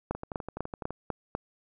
two click trains, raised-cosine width 1 ms, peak -16 / -22 dBFS, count 6 / 10, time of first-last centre 0.11-1.351 / 0.15-0.906 s, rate 4.03 / 11.9 Hz, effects none

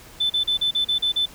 sine tone bursts, 3520 Hz, A7, in tune, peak -17 dBFS, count 8, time 0.2-1.259 s, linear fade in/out 10 ms, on 100 ms, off 37 ms, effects tanh soft clip ceiling -14 dBFS + pink hiss -45 dBFS RMS until 1.34 s

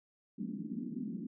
white band-pass noise, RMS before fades -40 dBFS, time 0.38-1.27 s, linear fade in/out 10 ms, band 180 to 280 Hz, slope 48 dB/octave, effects none

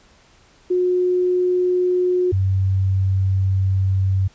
sine tone pair in turn, 361.9 / 95.59 Hz, F#4 / G2, -38 / -43 cents, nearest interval octave + major seventh, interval 2305 cents, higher first, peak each -15 dBFS, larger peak neither, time 0.7-2.32 / 2.32-4.28 s, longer second, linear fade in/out 10 ms, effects pink hiss -53 dBFS RMS until 4.34 s + resampled to 16000 Hz

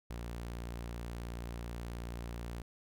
sawtooth tone, 58.6 Hz, A#1, 10 cents sharp, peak -36 dBFS, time 0.1-2.62 s, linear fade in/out 5 ms, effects none

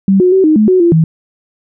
sine tone with pitch steps, 194.1 / 363.7 / 380.7 / 310.3 / 213.9 / 370.1 / 342.1 / 160.9 Hz, G3 / F#4 / F#4 / D#4 / A3 / F#4 / F4 / E3, -17 / -30 / +49 / -5 / -49 / 0 / -36 / -42 cents, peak -5 dBFS, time 0.08-1.04 s, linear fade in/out 2 ms, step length 120 ms, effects none

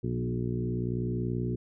harmonic tone with a mistuned harmonic, 60.6 Hz, B1, 32 cents flat, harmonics 1 / 2 / 3 / 4 / 5 / 6 / 7, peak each -41 / -31 / -36 / -36 / -41 / -36 / -42 dBFS, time 0.03-1.56 s, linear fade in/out 10 ms, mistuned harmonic 3, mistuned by -22 cents, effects none

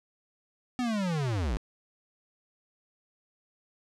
square linear sweep, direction down, 255.2 to 46.25 Hz, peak -28 dBFS, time 0.79-1.57 s, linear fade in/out 0 ms, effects low-pass 7000 Hz 12 dB/octave + 11-bit

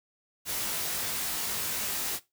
white noise with comb filter, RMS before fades -32 dBFS, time 0.45-2.2 s, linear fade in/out 50 ms, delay 19 ms, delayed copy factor +0.95, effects noise-tail reverb RT60 0.2 s tail -17 dB re dry

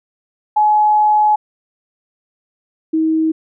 sine tone pair in turn, 847 / 318.4 Hz, G#5 / D#4, +34 / +40 cents, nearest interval octave + perfect fourth, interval 1694 cents, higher first, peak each -9 / -12 dBFS, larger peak first, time 0.56-1.36 / 2.93-3.32 s, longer first, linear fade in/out 10 ms, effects none

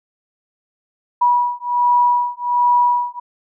sine beating tone pair, 971 / 972.3 Hz, B5 / B5, -30 / -27 cents, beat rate 1.3 Hz, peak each -16 dBFS, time 1.21-3.2 s, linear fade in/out 10 ms, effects none

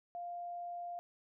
sine tone, 699 Hz, F5, 1 cent sharp, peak -40 dBFS, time 0.15-0.99 s, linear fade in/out 0 ms, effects none

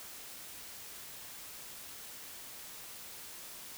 silence, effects white hiss -48 dBFS RMS until 3.77 s

